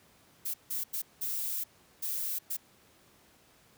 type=noise bursts at uneven times; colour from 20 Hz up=violet; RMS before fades=-34 dBFS; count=6; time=0.45-0.54 / 0.7-0.84 / 0.93-1.02 / 1.21-1.64 / 2.02-2.39 / 2.5-2.57 s; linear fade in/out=10 ms; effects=pink hiss -62 dBFS RMS until 3.77 s + high-pass 80 Hz 12 dB/octave